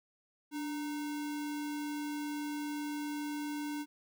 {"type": "tone with sample-and-hold", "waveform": "sine", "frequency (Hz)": 293.7, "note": "D4", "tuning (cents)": 0, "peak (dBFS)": -35, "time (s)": [0.51, 3.86], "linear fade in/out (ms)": 50, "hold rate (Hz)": 1225, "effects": []}